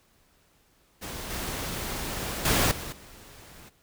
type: noise with level steps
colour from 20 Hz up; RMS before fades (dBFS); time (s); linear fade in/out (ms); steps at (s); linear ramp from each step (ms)
pink; -37 / -33 / -23 / -37 / -49; 1.01-3.7; 20; 1.3 / 2.45 / 2.71 / 2.92; 5
effects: pink hiss -64 dBFS RMS until 3.82 s